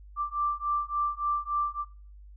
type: beating tone pair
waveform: sine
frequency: 1174.7 / 1178.2 Hz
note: D6 / D6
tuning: 0 / +5 cents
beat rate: 3.5 Hz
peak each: -30 dBFS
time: 0.16-1.85 s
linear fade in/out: 50 ms
effects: noise-tail reverb RT60 0.4 s tail -20 dB re dry + added 50 Hz sine -46 dBFS peak until 2.36 s